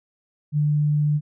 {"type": "tone", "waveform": "sine", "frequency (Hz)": 148.7, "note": "D3", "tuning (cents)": 22, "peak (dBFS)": -17, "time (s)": [0.52, 1.21], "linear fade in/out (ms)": 50, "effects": []}